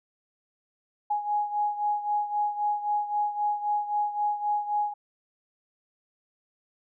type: beating tone pair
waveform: sine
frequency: 831 / 834.8 Hz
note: G#5 / G#5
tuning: +1 / +9 cents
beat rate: 3.8 Hz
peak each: -26 / -31 dBFS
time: 1.1-4.94 s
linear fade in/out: 10 ms
effects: none